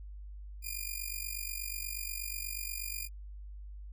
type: tone with amplitude modulation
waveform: 5% pulse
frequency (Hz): 2421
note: D#7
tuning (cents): -48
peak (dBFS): -24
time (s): 0.62-3.09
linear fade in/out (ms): 50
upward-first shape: sine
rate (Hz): 48.3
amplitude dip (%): 80
effects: added 50 Hz sine -43 dBFS peak until 3.92 s